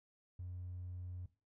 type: tone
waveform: triangle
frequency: 90 Hz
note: F#2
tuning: 47 cents flat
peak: -40 dBFS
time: 0.39-1.26 s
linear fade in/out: 5 ms
effects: noise-tail reverb RT60 0.3 s tail -18 dB re dry + tanh soft clip ceiling -39 dBFS